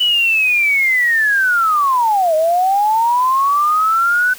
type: linear two-way sweep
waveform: sine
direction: down then up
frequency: 2981 to 616 to 1508 Hz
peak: -11 dBFS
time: 0-4.34 s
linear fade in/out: 10 ms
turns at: 2.35 s
effects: white hiss -36 dBFS RMS until 4.38 s